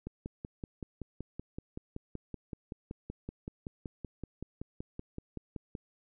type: click train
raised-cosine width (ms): 3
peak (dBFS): -26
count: 31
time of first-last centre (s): 0.07-5.752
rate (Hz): 5.28
effects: none